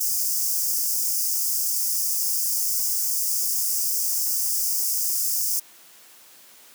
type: high-pass noise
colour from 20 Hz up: white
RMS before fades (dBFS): -24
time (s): 0-5.6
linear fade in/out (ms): 10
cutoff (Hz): 4900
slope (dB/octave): 96
effects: white hiss -50 dBFS RMS until 6.74 s + high-pass 200 Hz 12 dB/octave